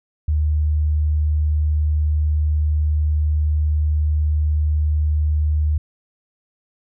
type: tone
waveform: sine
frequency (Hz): 75.9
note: D#2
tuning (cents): -42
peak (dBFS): -15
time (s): 0.28-5.78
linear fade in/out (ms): 5
effects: none